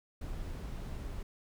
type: noise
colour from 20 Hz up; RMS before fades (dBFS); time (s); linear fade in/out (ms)
brown; -40; 0.21-1.23; 5
effects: none